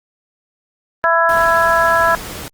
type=harmonic tone; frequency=333 Hz; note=E4; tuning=18 cents sharp; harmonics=2 / 3 / 4 / 5; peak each=-16 / -16 / -16 / -16 dBFS; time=1.04-2.15 s; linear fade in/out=0 ms
type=noise; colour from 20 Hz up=pink; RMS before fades=-29 dBFS; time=1.29-2.48 s; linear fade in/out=0 ms
effects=Opus 24 kbps